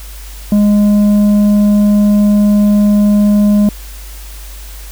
sine tone with tanh clipping, 206.6 Hz, G#3, 9 cents flat, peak -7 dBFS, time 0.52-3.69 s, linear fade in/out 2 ms, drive 6 dB, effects added 50 Hz sine -27 dBFS peak until 4.91 s + white hiss -35 dBFS RMS until 4.91 s

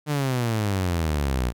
sawtooth exponential sweep, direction down, 152.7 to 58.27 Hz, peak -18 dBFS, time 0.06-1.53 s, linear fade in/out 50 ms, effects none

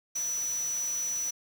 sine tone in noise, 5920 Hz, F#8, in tune, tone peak -29 dBFS, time 0.15-1.31 s, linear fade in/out 10 ms, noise white, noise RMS -43 dBFS, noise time 0.15-1.31 s, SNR +11 dB, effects none

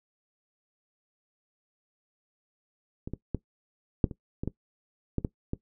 clicks, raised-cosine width 3 ms, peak -23 / -20 / -15 / -7 / -25 / -19 / -17 / -14 / -15 / -17 dBFS, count 10, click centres 3.075 / 3.136 / 3.347 / 4.042 / 4.112 / 4.435 / 4.476 / 5.183 / 5.248 / 5.534 s, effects noise-tail reverb RT60 0.1 s tail -18 dB re dry

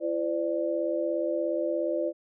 sine tone cluster, 337.7 / 514 / 591 Hz, E4 / C5 / D5, +42 / -31 / +11 cents, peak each -30 / -31 / -29 dBFS, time 0-2.13 s, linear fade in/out 50 ms, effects none

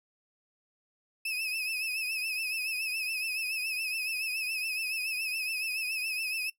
35% pulse tone with vibrato, 2572 Hz, E7, 43 cents flat, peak -29 dBFS, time 1.25-6.5 s, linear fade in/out 5 ms, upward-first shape triangle, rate 7.1 Hz, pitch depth 83 cents each way, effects noise-tail reverb RT60 0.1 s tail -19 dB re dry

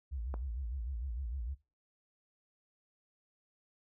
sine tone with vibrato, 61.74 Hz, B1, in tune, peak -36 dBFS, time 0.11-1.55 s, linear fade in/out 20 ms, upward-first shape sine, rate 6.6 Hz, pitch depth 220 cents each way
click, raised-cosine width 1 ms, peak -27 dBFS, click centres 0.341 s
effects noise-tail reverb RT60 0.3 s tail -19 dB re dry

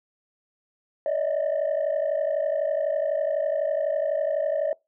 sine tone cluster, 571 / 623 / 655 Hz, D5 / D#5 / E5, -49 / +2 / -11 cents, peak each -24 / -24 / -30 dBFS, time 1.06-4.73 s, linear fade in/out 2 ms, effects noise-tail reverb RT60 0.2 s tail -24 dB re dry + tanh soft clip ceiling -18 dBFS

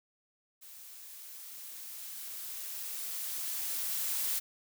blue noise with level ramp, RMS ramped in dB -51 to -32 dBFS, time 0.61-4.4 s, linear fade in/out 20 ms, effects none

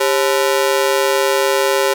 sawtooth ring-modulated tone, 470.6 Hz, A#4, 16 cents sharp, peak -6 dBFS, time 0-1.94 s, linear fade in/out 10 ms, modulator 72 Hz, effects none

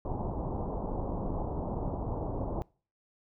pink low-pass noise, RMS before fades -34 dBFS, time 0.05-2.62 s, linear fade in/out 0 ms, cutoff 970 Hz, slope 48 dB/octave, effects noise-tail reverb RT60 0.4 s tail -24 dB re dry

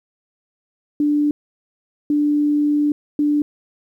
sine tone bursts at uneven times, 294.5 Hz, D4, 5 cents sharp, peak -14 dBFS, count 3, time 1-1.31 / 2.1-2.92 / 3.19-3.42 s, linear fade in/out 2 ms, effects 9-bit

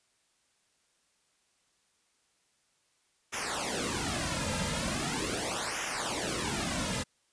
pink noise with flanger, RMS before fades -33 dBFS, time 3.32-7.04 s, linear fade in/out 20 ms, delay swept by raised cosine 0.23 to 2.73 ms, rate 0.4 Hz, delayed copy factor -0.9, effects white hiss -72 dBFS RMS until 7.32 s + resampled to 22050 Hz

